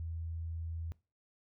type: tone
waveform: sine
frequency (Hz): 82.3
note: E2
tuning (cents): -2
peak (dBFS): -37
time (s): 0-0.92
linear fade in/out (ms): 0
effects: noise-tail reverb RT60 0.3 s tail -21 dB re dry